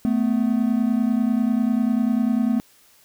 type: tone pair together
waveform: triangle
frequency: 220 / 250.1 Hz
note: A3 / B3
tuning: 0 / +22 cents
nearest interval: major second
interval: 222 cents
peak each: -18 / -19 dBFS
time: 0.05-2.6 s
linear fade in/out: 0 ms
effects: white hiss -55 dBFS RMS until 3.04 s